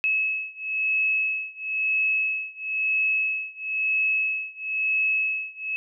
sine beating tone pair, 2582 / 2583 Hz, E7 / E7, -37 / -36 cents, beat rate 1 Hz, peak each -25 / -26 dBFS, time 0.04-5.76 s, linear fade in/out 0 ms, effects none

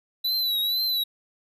square tone with vibrato, 3955 Hz, B7, 2 cents sharp, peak -23 dBFS, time 0.24-1.04 s, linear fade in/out 10 ms, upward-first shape triangle, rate 2.1 Hz, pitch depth 82 cents each way, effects none

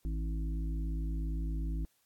harmonic tone with a mistuned harmonic, 53.9 Hz, A1, 35 cents flat, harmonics 1 / 3 / 5 / 6, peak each -32 / -42 / -46 / -48 dBFS, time 0.05-1.85 s, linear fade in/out 0 ms, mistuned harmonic 5, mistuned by -23 cents, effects white hiss -73 dBFS RMS until 2.05 s + AAC 64 kbps

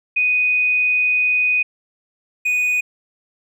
sine / triangle tone pair in turn, 2489 / 2480 Hz, D#7 / D#7, 0 / -6 cents, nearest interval unison, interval 6 cents, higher first, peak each -14 dBFS, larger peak neither, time 0.16-1.63 / 2.45-2.81 s, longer first, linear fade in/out 10 ms, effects none

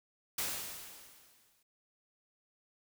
white noise with exponential decay, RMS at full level -34 dBFS, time 0.38-1.63 s, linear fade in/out 5 ms, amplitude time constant 270 ms, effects none

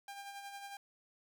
sawtooth tone with tremolo, 799 Hz, G5, 33 cents sharp, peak -40 dBFS, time 0.08-0.77 s, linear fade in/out 2 ms, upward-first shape sine, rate 11 Hz, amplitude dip 45%, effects none

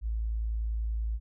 sine tone, 55.2 Hz, A1, 6 cents sharp, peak -28 dBFS, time 0.01-1.2 s, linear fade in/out 50 ms, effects none

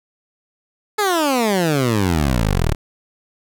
15% pulse exponential sweep, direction down, 435 to 34.65 Hz, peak -9 dBFS, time 0.98-2.75 s, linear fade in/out 10 ms, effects none

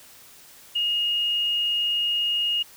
sine tone, 2858 Hz, F7, 39 cents sharp, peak -21 dBFS, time 0.75-2.63 s, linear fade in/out 10 ms, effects white hiss -49 dBFS RMS until 2.76 s

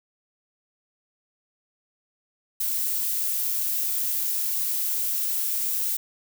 violet noise, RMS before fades -26 dBFS, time 2.6-5.97 s, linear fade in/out 5 ms, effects none

